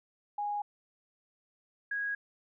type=tone pair in turn; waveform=sine; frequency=825 / 1650 Hz; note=G#5 / G#6; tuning=-12 / -12 cents; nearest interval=octave; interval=1200 cents; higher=second; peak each=-31 / -31 dBFS; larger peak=neither; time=0.38-0.62 / 1.91-2.15 s; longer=neither; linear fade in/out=5 ms; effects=none